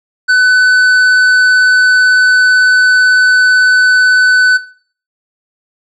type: tone with tanh clipping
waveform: triangle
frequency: 1503 Hz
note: F#6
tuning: 27 cents sharp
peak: -7 dBFS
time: 0.28-4.58 s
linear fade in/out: 20 ms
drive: 15 dB
effects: noise-tail reverb RT60 0.5 s tail -18 dB re dry + low-pass 7000 Hz 12 dB/octave